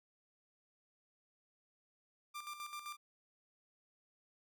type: tone with tremolo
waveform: sawtooth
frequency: 1188 Hz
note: D6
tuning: 20 cents sharp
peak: -39 dBFS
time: 2.34-2.97 s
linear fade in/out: 20 ms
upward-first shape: square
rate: 7.7 Hz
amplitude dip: 60%
effects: none